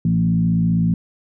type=tone with frequency modulation; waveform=sine; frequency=170.8 Hz; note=F3; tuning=38 cents flat; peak=-14 dBFS; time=0.05-0.94 s; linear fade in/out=2 ms; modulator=55.5 Hz; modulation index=0.92; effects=none